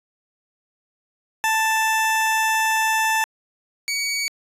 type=tone pair in turn; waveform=20% pulse; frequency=882 / 2255 Hz; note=A5 / C#7; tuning=+4 / +29 cents; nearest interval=octave + major third; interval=1625 cents; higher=second; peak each=-13 / -17 dBFS; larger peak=first; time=1.44-3.24 / 3.88-4.28 s; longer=first; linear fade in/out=0 ms; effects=resampled to 32000 Hz